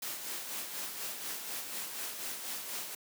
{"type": "noise with tremolo", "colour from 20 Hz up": "white", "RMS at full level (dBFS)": -38, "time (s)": [0.02, 2.95], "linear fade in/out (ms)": 5, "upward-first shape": "sine", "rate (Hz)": 4.1, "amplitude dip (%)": 45, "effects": ["high-pass 200 Hz 12 dB/octave"]}